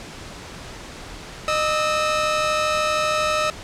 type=tone pair together; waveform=sawtooth; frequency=612.1 / 1297 Hz; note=D#5 / E6; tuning=-28 / -28 cents; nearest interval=octave + minor second; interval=1300 cents; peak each=-18 dBFS; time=1.48-3.5 s; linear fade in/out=0 ms; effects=pink hiss -37 dBFS RMS until 3.63 s + low-pass 7000 Hz 12 dB/octave